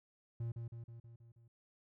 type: tone with echo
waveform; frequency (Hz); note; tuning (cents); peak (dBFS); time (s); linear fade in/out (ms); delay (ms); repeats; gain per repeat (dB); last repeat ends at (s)
triangle; 116.54; A#2; 0; -35; 0.4-0.52; 5; 160; 6; -4; 1.48
effects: none